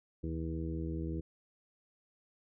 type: harmonic tone with a mistuned harmonic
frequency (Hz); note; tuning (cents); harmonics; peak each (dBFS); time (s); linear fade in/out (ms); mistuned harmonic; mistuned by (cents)
80.8; E2; -34; 1 / 2 / 3 / 4 / 5 / 6; -38 / -40 / -47 / -40 / -48 / -49; 0.23-1.21; 10; 1; -110
effects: none